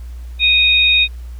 sine tone pair together, 2489 / 3729 Hz, D#7 / A#7, 0 / 0 cents, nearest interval perfect fifth, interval 700 cents, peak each -12 dBFS, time 0.39-1.08 s, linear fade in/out 50 ms, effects added 60 Hz sine -27 dBFS peak until 1.39 s + pink hiss -50 dBFS RMS until 1.39 s

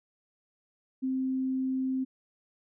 sine tone, 261.6 Hz, C4, in tune, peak -27 dBFS, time 1.02-2.05 s, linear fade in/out 20 ms, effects none

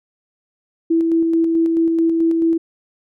sine tone with tremolo, 329.6 Hz, E4, in tune, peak -12 dBFS, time 0.9-2.58 s, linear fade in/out 10 ms, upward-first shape square, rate 4.6 Hz, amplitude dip 25%, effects none

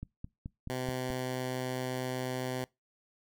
click train, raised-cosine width 5 ms, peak -27 dBFS, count 6, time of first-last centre 0.03-1.103 s, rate 4.66 Hz
10% pulse tone, 127.9 Hz, C3, 39 cents flat, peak -25 dBFS, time 0.7-2.64 s, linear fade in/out 0 ms
effects noise-tail reverb RT60 0.2 s tail -23 dB re dry

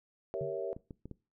sine chord, G diminished seventh, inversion none, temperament equal, 392 / 466.2 / 554.4 / 659.3 Hz, G4 / Bb4 / Db5 / Fb5, 0 / 0 / 0 / 0 cents, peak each -39 dBFS, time 0.34-0.73 s, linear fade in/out 0 ms
sine tone with exponential decay, 144.1 Hz, D3, 33 cents flat, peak -35 dBFS, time 0.41-0.66 s, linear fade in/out 0 ms, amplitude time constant 53 ms
clicks, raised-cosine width 3 ms, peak -31 dBFS, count 4, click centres 0.765 / 0.908 / 1.056 / 1.113 s
effects noise-tail reverb RT60 0.3 s tail -21 dB re dry

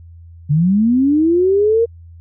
sine linear sweep, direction up, 138.59 to 470.6 Hz, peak -10 dBFS, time 0.49-1.86 s, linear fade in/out 20 ms, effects added 84 Hz sine -36 dBFS peak until 2.2 s

